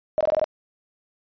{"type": "tone bursts", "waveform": "sine", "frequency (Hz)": 620, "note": "D#5", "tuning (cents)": -6, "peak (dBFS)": -17, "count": 6, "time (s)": [0.18, 0.442], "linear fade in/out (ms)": 0, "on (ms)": 27, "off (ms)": 20, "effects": ["resampled to 11025 Hz"]}